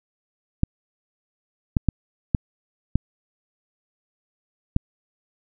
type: clicks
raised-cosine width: 5 ms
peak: -5 dBFS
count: 6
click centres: 0.634 / 1.768 / 1.887 / 2.348 / 2.956 / 4.764 s
effects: none